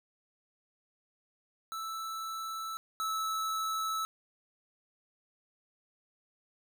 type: tone pair in turn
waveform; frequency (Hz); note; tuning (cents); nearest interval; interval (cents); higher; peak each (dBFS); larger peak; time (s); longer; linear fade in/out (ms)
square; 1318.5 / 1306.4; E6 / E6; 0 / -16; unison; 16; first; -37 / -32; second; 1.72-2.77 / 3-4.05; neither; 0
effects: none